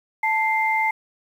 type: tone pair together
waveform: sine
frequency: 880 / 2093 Hz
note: A5 / C7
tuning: 0 / 0 cents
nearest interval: octave + minor third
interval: 1500 cents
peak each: -21 dBFS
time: 0.23-0.91 s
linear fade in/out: 5 ms
effects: 8-bit